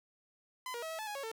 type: tone with pitch steps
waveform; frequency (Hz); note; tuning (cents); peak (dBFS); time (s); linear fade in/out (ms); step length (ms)
sawtooth; 1016 / 474.9 / 643 / 647 / 867 / 832 / 553 / 447.6; B5 / A#4 / E5 / E5 / A5 / G#5 / C#5 / A4; +49 / +32 / -43 / -32 / -26 / +3 / -4 / +30; -35; 0.66-1.316; 2; 82
effects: none